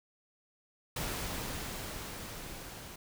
pink noise with level ramp, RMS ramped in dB -36 to -47 dBFS, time 0.96-2.96 s, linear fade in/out 5 ms, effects none

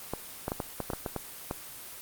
clicks, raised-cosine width 1 ms, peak -16 dBFS, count 10, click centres 0.136 / 0.481 / 0.519 / 0.602 / 0.803 / 0.902 / 0.934 / 1.062 / 1.163 / 1.511 s, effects white hiss -44 dBFS RMS until 2.01 s + Opus 24 kbps

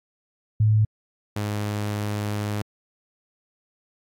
sine / sawtooth tone pair in turn, 107.8 / 104.11 Hz, A2 / G#2, -35 / +5 cents, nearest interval minor second, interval 60 cents, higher first, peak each -15 / -21 dBFS, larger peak first, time 0.6-0.85 / 1.36-2.62 s, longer second, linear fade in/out 5 ms, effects AAC 64 kbps

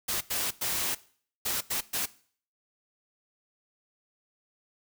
white noise bursts at uneven times, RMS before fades -30 dBFS, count 6, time 0.08-0.21 / 0.3-0.51 / 0.61-0.95 / 1.45-1.61 / 1.7-1.81 / 1.93-2.06 s, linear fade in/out 10 ms, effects noise-tail reverb RT60 0.5 s tail -19 dB re dry

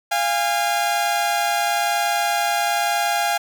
sawtooth tone pair together, 695 / 816 Hz, F5 / G#5, -9 / -31 cents, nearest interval minor third, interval 278 cents, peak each -18 / -17 dBFS, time 0.11-3.38 s, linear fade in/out 10 ms, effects none

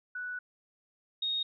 sine tone pair in turn, 1480 / 3729 Hz, F#6 / A#7, 0 / 0 cents, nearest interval octave + major third, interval 1600 cents, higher second, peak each -35 / -29 dBFS, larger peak second, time 0.15-0.39 / 1.22-1.43 s, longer first, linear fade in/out 5 ms, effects none

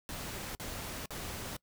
pink noise bursts, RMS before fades -41 dBFS, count 3, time 0.09-1.566 s, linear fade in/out 0 ms, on 460 ms, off 48 ms, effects noise-tail reverb RT60 0.1 s tail -23 dB re dry

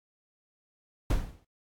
brown noise with exponential decay, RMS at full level -22 dBFS, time 1.1-1.45 s, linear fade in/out 5 ms, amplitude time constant 74 ms, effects AAC 64 kbps

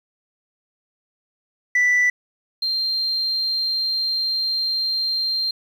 sine tone pair in turn, 1975.5 / 4174 Hz, B6 / C8, 0 / -5 cents, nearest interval octave + minor second, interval 1295 cents, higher second, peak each -12 / -19 dBFS, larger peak first, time 1.75-2.1 / 2.62-5.51 s, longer second, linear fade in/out 5 ms, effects tanh soft clip ceiling -13 dBFS + 8-bit

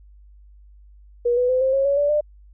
sine tone with pitch steps, 480.1 / 495.3 / 511 / 527.2 / 543.9 / 561.1 / 578.9 / 597.2 Hz, B4 / B4 / C5 / C5 / C#5 / C#5 / D5 / D5, -49 / +5 / -41 / +13 / -33 / +21 / -25 / +29 cents, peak -16 dBFS, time 1.25-2.21 s, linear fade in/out 10 ms, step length 120 ms, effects added 50 Hz sine -45 dBFS peak until 2.53 s

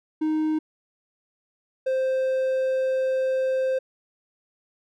triangle tone pair in turn, 311.1 / 523.2 Hz, D#4 / C5, 0 / 0 cents, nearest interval major sixth, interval 900 cents, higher second, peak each -19 dBFS, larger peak neither, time 0.21-0.59 / 1.86-3.79 s, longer second, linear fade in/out 10 ms, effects none

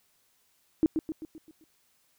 sine tone with echo, 316.7 Hz, D#4, 31 cents sharp, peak -18 dBFS, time 0.83-0.86 s, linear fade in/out 0 ms, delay 130 ms, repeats 6, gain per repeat -6 dB, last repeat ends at 1.64 s, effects white hiss -69 dBFS RMS until 2.18 s

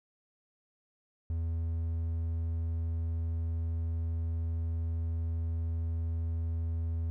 triangle tone, 82.4 Hz, E2, in tune, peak -28 dBFS, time 1.3-7.1 s, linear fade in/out 0 ms, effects none

